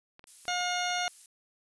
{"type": "clicks", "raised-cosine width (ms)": 0.3, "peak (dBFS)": -34, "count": 7, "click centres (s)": [0.194, 0.241, 0.454, 0.504, 0.609, 0.904, 0.984]}
{"type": "noise", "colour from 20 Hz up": "violet", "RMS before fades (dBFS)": -47, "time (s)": [0.27, 1.26], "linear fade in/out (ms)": 2}
{"type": "harmonic tone", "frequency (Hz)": 716, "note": "F5", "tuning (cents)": 43, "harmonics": [1, 2, 3, 4, 5, 6, 8, 9], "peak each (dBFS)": [-32, -35, -37, -38, -39, -40, -41, -42], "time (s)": [0.48, 1.08], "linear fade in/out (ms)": 0}
{"effects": ["resampled to 24000 Hz"]}